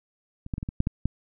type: clicks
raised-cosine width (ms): 5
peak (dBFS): -25 / -16 / -19 / -19 / -18 / -9 / -12 / -11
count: 8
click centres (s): 0.464 / 0.538 / 0.581 / 0.629 / 0.689 / 0.804 / 0.871 / 1.056
effects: none